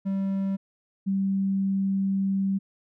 triangle / sine tone pair in turn, 194.4 / 194.4 Hz, G3 / G3, -14 / -14 cents, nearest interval unison, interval 0 cents, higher neither, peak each -22 dBFS, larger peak neither, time 0.05-0.57 / 1.06-2.59 s, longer second, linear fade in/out 20 ms, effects none

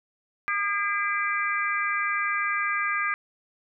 harmonic tone with a mistuned harmonic, 405.4 Hz, G#4, 42 cents flat, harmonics 3 / 4 / 5 / 6, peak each -28 / -29 / -30 / -31 dBFS, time 0.48-3.14 s, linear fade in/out 0 ms, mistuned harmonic 6, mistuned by -58 cents, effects none

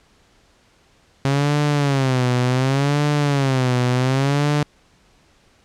sawtooth tone with vibrato, 135.4 Hz, C#3, 40 cents flat, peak -12 dBFS, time 1.25-4.63 s, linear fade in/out 0 ms, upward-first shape sine, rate 0.68 Hz, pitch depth 150 cents each way, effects pink hiss -56 dBFS RMS until 5.64 s + low-pass 7000 Hz 12 dB/octave

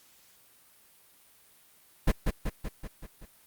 brown noise with echo, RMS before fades -21 dBFS, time 2.07-2.12 s, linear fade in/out 10 ms, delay 190 ms, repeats 6, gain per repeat -4 dB, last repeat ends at 3.26 s, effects white hiss -60 dBFS RMS until 3.46 s + Opus 48 kbps

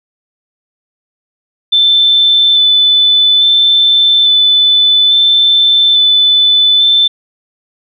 sine tone with vibrato, 3520 Hz, A7, in tune, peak -5 dBFS, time 1.72-7.08 s, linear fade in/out 10 ms, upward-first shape square, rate 0.59 Hz, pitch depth 9 cents each way, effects none

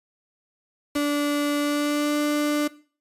35% pulse tone with pitch glide, 290.9 to 295.8 Hz, D4 to D4, -16 to +13 cents, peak -19 dBFS, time 0.95-2.68 s, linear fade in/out 10 ms, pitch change +29 cents, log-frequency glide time 1.59-2.18 s
pink noise with exponential decay, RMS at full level -35 dBFS, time 0.95-1.03 s, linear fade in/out 1 ms, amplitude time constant 16 ms
effects noise-tail reverb RT60 0.4 s tail -18 dB re dry + resampled to 32000 Hz

